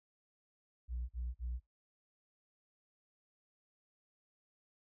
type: tone bursts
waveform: sine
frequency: 60.4 Hz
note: B1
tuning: 38 cents flat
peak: -35 dBFS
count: 3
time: 0.88-1.6 s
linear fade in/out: 50 ms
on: 210 ms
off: 45 ms
effects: noise-tail reverb RT60 0.2 s tail -23 dB re dry + tanh soft clip ceiling -34 dBFS